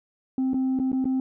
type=tone with dropouts; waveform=sine; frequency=261.6 Hz; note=C4; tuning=in tune; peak=-19 dBFS; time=0.38-1.2 s; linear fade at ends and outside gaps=2 ms; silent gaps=0.534-0.542 / 0.79-0.798 / 0.918-0.929 / 1.044-1.054 s; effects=tanh soft clip ceiling -20 dBFS